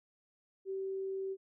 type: tone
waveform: sine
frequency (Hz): 385.2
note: G4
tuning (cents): -30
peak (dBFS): -35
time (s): 0.65-1.37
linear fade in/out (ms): 50
effects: none